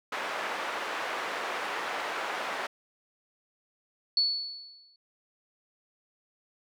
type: band-pass noise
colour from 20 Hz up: white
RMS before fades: -34 dBFS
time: 0.12-2.67 s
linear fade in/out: 5 ms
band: 500 to 1600 Hz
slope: 12 dB/octave
type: tone with exponential decay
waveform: sine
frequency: 4429 Hz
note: C#8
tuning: 2 cents flat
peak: -20 dBFS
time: 4.17-4.96 s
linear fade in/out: 2 ms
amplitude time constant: 170 ms
effects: none